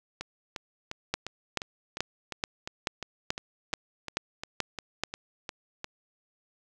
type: two click trains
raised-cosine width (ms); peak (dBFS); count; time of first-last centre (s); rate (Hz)
0.2; -18 / -10; 17 / 10; 0.21-5.844 / 1.14-5.036; 2.84 / 2.31
effects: none